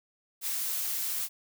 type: noise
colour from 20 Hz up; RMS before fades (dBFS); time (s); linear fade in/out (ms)
blue; -32; 0.41-1.29; 50
effects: none